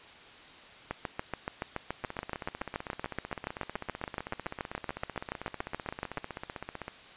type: two click trains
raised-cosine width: 0.5 ms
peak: -22 / -17 dBFS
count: 77 / 38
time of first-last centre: 2.04-6.881 / 0.91-6.173 s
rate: 15.7 / 7.03 Hz
effects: white hiss -51 dBFS RMS until 7.16 s + resampled to 8000 Hz